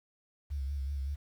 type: tone with vibrato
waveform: sine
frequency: 69.3 Hz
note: C#2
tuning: in tune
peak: -32 dBFS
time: 0.5-1.16 s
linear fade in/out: 20 ms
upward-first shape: sine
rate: 5.3 Hz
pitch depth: 65 cents each way
effects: 10-bit